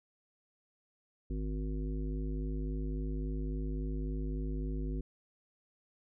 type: harmonic tone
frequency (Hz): 51.8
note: G#1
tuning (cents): -4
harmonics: 1 / 3 / 5 / 7 / 9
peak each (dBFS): -34 / -42 / -42 / -46 / -53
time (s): 1.3-5.01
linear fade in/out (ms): 5
effects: none